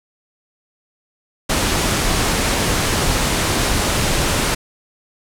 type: low-pass noise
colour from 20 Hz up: pink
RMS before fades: -18 dBFS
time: 1.49-4.55 s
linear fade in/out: 10 ms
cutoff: 11000 Hz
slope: 24 dB/octave
effects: none